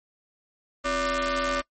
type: ring-modulated tone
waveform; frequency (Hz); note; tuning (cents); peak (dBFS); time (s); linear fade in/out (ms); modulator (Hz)
sawtooth; 306.8; D#4; -24; -17; 0.84-1.62; 20; 877
effects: noise-tail reverb RT60 0.1 s tail -23 dB re dry + MP3 32 kbps